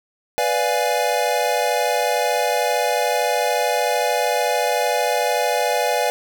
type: chord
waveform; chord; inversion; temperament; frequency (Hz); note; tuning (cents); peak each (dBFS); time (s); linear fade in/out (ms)
square; B diminished seventh; none; equal; 493.9 / 587.3 / 698.5 / 830.6; B4 / D5 / F5 / Ab5; 0 / 0 / 0 / 0; -24; 0.38-6.1; 0
effects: none